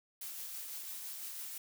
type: noise with tremolo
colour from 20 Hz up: blue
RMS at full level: -43 dBFS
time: 0.21-1.58 s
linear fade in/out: 5 ms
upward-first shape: sine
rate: 6 Hz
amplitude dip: 25%
effects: none